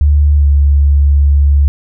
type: tone with pitch glide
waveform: sine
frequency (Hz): 73.1 to 71.18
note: D2 to C#2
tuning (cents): -7 to +46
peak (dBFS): -5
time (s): 0.01-1.68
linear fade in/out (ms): 0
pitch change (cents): -47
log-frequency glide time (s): 0.37-0.46
effects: none